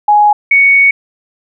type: tone pair in turn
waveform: sine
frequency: 834 / 2227 Hz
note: G#5 / C#7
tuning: +7 / +7 cents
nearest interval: octave + perfect fourth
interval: 1700 cents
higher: second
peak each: -4 dBFS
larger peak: neither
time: 0.08-0.33 / 0.51-0.91 s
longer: second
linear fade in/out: 5 ms
effects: none